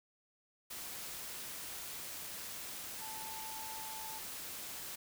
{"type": "tone in noise", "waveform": "sine", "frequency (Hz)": 880, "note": "A5", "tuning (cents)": 0, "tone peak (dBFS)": -47, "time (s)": [3.01, 4.19], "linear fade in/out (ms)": 10, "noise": "white", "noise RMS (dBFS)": -45, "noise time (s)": [0.7, 4.96], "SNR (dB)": -5, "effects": []}